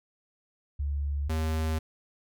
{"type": "tone pair in turn", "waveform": ["sine", "square"], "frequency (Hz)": [71.4, 79.29], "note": ["D2", "D#2"], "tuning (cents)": [-48, 33], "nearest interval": "major second", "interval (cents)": 181, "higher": "second", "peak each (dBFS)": -27, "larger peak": "neither", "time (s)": [[0.79, 1.29], [1.29, 1.79]], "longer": "neither", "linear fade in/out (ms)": 10, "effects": []}